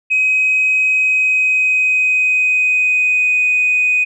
sine tone with pitch glide, 2529 to 2494 Hz, D#7 to D#7, +28 to +3 cents, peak -10 dBFS, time 0.1-4.05 s, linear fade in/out 20 ms, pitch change -25 cents, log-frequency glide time 0.9-3.41 s, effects tanh soft clip ceiling -7 dBFS

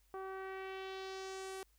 sawtooth tone with low-pass filter sweep, 382.1 Hz, G4, 44 cents flat, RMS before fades -45 dBFS, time 0.14-1.63 s, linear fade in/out 0 ms, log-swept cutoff 1100 to 11000 Hz, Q 1.7, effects added 50 Hz sine -69 dBFS peak until 1.78 s + white hiss -75 dBFS RMS until 1.78 s

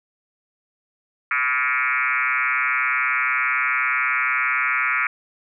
sine tone with frequency modulation, 1802 Hz, A6, 41 cents sharp, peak -18 dBFS, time 1.31-5.07 s, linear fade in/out 2 ms, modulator 131 Hz, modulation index 4.6, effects none

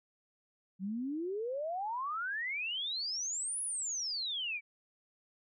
sine exponential two-way sweep, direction up then down, 181.6 to 10548 to 2261 Hz, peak -34 dBFS, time 0.79-4.61 s, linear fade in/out 50 ms, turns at 3.62 s, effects none

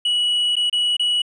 triangle tone with dropouts, 2931 Hz, F#7, 17 cents flat, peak -15 dBFS, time 0.05-1.22 s, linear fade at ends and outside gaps 5 ms, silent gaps 0.556-0.565 / 0.698-0.727 / 0.968-0.995 s, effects resampled to 22050 Hz

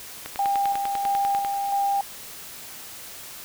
click train, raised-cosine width 0.3 ms, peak -16 dBFS, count 13, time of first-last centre 0.26-1.448 s, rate 10.1 Hz
sine tone with tremolo, 798 Hz, G5, 31 cents sharp, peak -20 dBFS, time 0.39-2.01 s, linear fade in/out 2 ms, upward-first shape square, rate 1.5 Hz, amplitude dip 35%
effects white hiss -40 dBFS RMS until 3.44 s

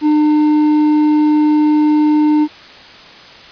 sine tone with hard clipping, 302.1 Hz, D4, 49 cents sharp, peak -10 dBFS, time 0.01-2.48 s, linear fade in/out 50 ms, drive 5 dB, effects white hiss -37 dBFS RMS until 3.51 s + resampled to 11025 Hz

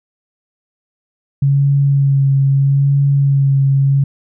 sine tone with vibrato, 138.59 Hz, C#3, in tune, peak -9 dBFS, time 1.42-4.04 s, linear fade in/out 5 ms, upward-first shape sine, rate 0.78 Hz, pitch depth 21 cents each way, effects none

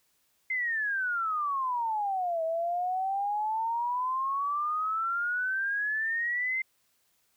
sine exponential two-way sweep, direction down then up, 2094 to 643 to 2094 Hz, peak -27 dBFS, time 0.5-6.62 s, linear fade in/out 5 ms, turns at 2.43 s, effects white hiss -71 dBFS RMS until 7.36 s

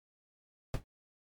brown noise with exponential decay, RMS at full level -27 dBFS, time 0.74-0.84 s, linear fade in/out 1 ms, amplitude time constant 21 ms, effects MP3 96 kbps

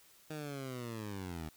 15% pulse linear sweep, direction down, 156.6 to 75.8 Hz, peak -34 dBFS, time 0.3-1.49 s, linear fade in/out 5 ms, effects white hiss -63 dBFS RMS until 1.56 s

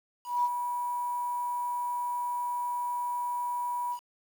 sine tone with ADSR envelope, 972 Hz, B5, 28 cents flat, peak -22 dBFS, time 0.24-4 s, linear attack 200 ms, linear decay 40 ms, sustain -7 dB, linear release 80 ms, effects 8-bit

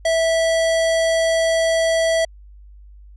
square tone, 655 Hz, E5, 11 cents flat, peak -16 dBFS, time 0.05-2.25 s, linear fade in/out 5 ms, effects added 50 Hz sine -40 dBFS peak until 3.16 s + resampled to 22050 Hz

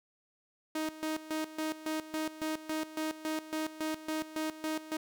sawtooth tone with tremolo, 312.9 Hz, D#4, 10 cents sharp, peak -28 dBFS, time 0.75-4.97 s, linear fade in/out 5 ms, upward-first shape square, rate 3.6 Hz, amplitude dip 80%, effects none

